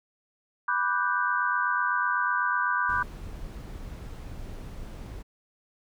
sine chord, G major seventh, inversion first, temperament equal, 987.8 / 1174.7 / 1480 / 1568 Hz, B5 / D6 / F#6 / G6, 0 / 0 / 0 / 0 cents, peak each -29 dBFS, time 0.68-3.03 s, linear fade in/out 5 ms
brown noise, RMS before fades -39 dBFS, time 2.88-5.23 s, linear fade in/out 20 ms
effects none

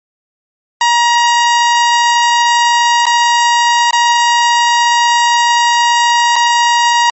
sawtooth tone with dropouts, 949 Hz, A#5, 31 cents sharp, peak -4 dBFS, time 0.81-7.1 s, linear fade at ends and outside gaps 2 ms, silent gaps 3.056-3.066 / 3.909-3.93 / 6.358-6.362 s, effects MP3 32 kbps

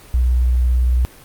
sine tone with vibrato, 61.74 Hz, B1, in tune, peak -12 dBFS, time 0.14-1.05 s, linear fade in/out 0 ms, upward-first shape triangle, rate 18 Hz, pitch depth 40 cents each way, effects pink hiss -43 dBFS RMS until 1.24 s + Opus 32 kbps

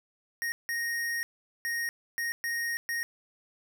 square tone bursts at uneven times, 1864.7 Hz, A#6, in tune, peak -30 dBFS, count 6, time 0.42-0.52 / 0.69-1.23 / 1.65-1.89 / 2.18-2.32 / 2.44-2.77 / 2.89-3.03 s, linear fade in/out 0 ms, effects none

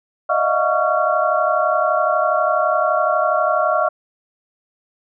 sine tone cluster, 608 / 640 / 713 / 1123 / 1373 Hz, D#5 / D#5 / F5 / C#6 / F6, -40 / +49 / +36 / +22 / -30 cents, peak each -21 dBFS, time 0.29-3.89 s, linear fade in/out 10 ms, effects none

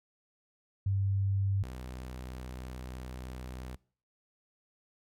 sine / sawtooth tone pair in turn, 98 / 63.13 Hz, G2 / B1, 0 / +39 cents, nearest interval minor sixth, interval 761 cents, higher first, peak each -26 / -36 dBFS, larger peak first, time 0.86-1.63 / 1.63-3.76 s, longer second, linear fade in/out 5 ms, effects noise-tail reverb RT60 0.5 s tail -24 dB re dry + MP3 64 kbps

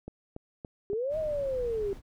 click train, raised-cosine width 2 ms, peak -26 dBFS, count 4, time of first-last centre 0.08-0.932 s, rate 3.52 Hz
sine linear two-way sweep, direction up then down, 388.2 to 639 to 388.2 Hz, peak -28 dBFS, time 0.9-1.93 s, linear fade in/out 0 ms, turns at 1.18 s
brown noise, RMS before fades -43 dBFS, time 1.09-2.02 s, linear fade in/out 50 ms
effects none

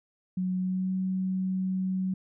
sine tone with pitch glide, 184.3 to 187.52 Hz, F#3 to F#3, -7 to +23 cents, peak -26 dBFS, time 0.37-2.14 s, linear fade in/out 5 ms, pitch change +30 cents, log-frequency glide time 0.58-0.92 s, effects none

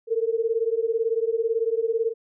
sine beating tone pair, 445.8 / 463.8 Hz, A4 / A#4, +23 / -9 cents, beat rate 18 Hz, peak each -24 dBFS, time 0.07-2.14 s, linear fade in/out 50 ms, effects none

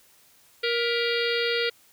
harmonic tone with a mistuned harmonic, 470.3 Hz, A#4, 15 cents sharp, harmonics 1 / 3 / 4 / 5 / 6 / 7 / 8 / 9 / 10, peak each -26 / -31 / -32 / -33 / -34 / -34 / -35 / -36 / -36 dBFS, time 0.63-1.7 s, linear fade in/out 10 ms, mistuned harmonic 4, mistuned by +81 cents, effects white hiss -58 dBFS RMS until 1.92 s

